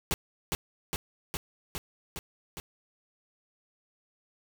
pink noise with echo, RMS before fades -28 dBFS, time 0.11-0.14 s, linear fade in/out 0 ms, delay 410 ms, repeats 6, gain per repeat -2 dB, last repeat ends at 2.6 s, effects none

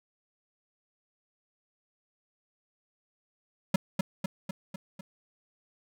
square tone with echo, 190 Hz, F#3, 46 cents sharp, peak -20 dBFS, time 3.74-3.76 s, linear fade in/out 5 ms, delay 250 ms, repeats 5, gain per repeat -4 dB, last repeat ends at 5.01 s, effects none

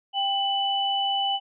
sine tone pair together, 790.6 / 2985 Hz, G5 / F#7, +15 / +15 cents, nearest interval octave + major seventh, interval 2300 cents, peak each -25 / -25 dBFS, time 0.13-1.4 s, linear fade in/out 50 ms, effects none

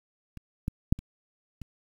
clicks, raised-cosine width 5 ms, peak -29 / -16 / -8 / -27 / -28 dBFS, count 5, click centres 0.373 / 0.681 / 0.925 / 0.99 / 1.617 s, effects 8-bit

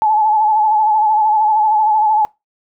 sine tone with vibrato, 859 Hz, A5, 42 cents flat, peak -10 dBFS, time 0.02-2.25 s, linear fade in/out 0 ms, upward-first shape sine, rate 13 Hz, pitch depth 47 cents each way, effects noise-tail reverb RT60 0.2 s tail -22 dB re dry

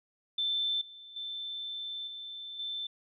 sine tone with level steps, 3541 Hz, A7, 10 cents sharp, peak -28 / -47 / -36 / -40 / -34 dBFS, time 0.38-2.87 s, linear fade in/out 5 ms, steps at 0.81 / 1.16 / 2.07 / 2.59 s, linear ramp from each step 5 ms, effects none

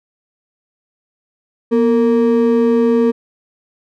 triangle ring-modulated tone, 349.2 Hz, F4, in tune, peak -5 dBFS, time 1.71-3.12 s, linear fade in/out 20 ms, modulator 109 Hz, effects none

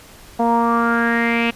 sawtooth tone with low-pass filter sweep, 233.1 Hz, A#3, in tune, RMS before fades -17 dBFS, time 0.39-1.51 s, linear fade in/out 10 ms, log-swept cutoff 800 to 2700 Hz, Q 6.3, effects pink hiss -43 dBFS RMS until 1.55 s + resampled to 32000 Hz

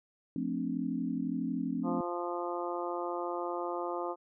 sine chord, D minor seventh, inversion first, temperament equal with one note detuned, 176.13 / 220 / 261.6 / 293.7 Hz, F3 / A3 / C4 / D4, +15 / 0 / 0 / 0 cents, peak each -38 / -37 / -34 / -38 dBFS, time 0.36-2.01 s, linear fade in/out 2 ms
harmonic tone, 174.61 Hz, F3, in tune, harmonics 2 / 3 / 4 / 5 / 6 / 7, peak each -37 / -39 / -40 / -41 / -42 / -42 dBFS, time 1.83-4.16 s, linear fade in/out 50 ms
effects none

